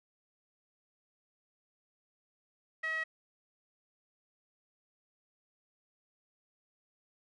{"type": "tone with band-pass filter", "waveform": "sawtooth", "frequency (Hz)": 639, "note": "D#5", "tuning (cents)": 46, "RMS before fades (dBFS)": -35, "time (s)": [2.83, 3.04], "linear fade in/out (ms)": 10, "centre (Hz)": 1900, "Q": 6.8, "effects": []}